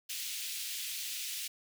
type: high-pass noise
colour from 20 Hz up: pink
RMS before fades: -39 dBFS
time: 0.09-1.48 s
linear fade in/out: 10 ms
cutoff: 2600 Hz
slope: 24 dB/octave
effects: none